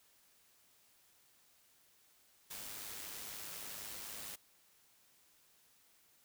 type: noise with amplitude modulation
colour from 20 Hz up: white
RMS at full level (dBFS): -45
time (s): 2.5-4.36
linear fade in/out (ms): 10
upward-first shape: sine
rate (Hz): 104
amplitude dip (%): 40
effects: white hiss -69 dBFS RMS until 6.24 s